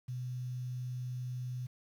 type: tone with quantisation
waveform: sine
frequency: 125.4 Hz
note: B2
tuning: 27 cents sharp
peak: -36 dBFS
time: 0.08-1.67 s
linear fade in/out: 10 ms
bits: 10
effects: none